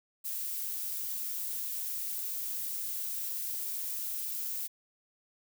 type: noise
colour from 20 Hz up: violet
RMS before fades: -36 dBFS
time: 0.24-4.68 s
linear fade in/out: 20 ms
effects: none